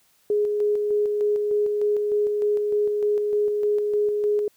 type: tone with tremolo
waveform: sine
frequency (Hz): 416.6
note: G#4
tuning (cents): +5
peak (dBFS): -18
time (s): 0.3-4.48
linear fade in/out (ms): 2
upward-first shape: square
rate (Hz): 3.3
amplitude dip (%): 30
effects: white hiss -62 dBFS RMS until 4.56 s